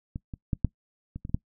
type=clicks; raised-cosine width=5 ms; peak=-21 / -24 / -14 / -9 / -24 / -23 / -25 / -12 dBFS; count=8; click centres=0.159 / 0.338 / 0.532 / 0.647 / 1.16 / 1.251 / 1.295 / 1.345 s; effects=noise-tail reverb RT60 0.1 s tail -22 dB re dry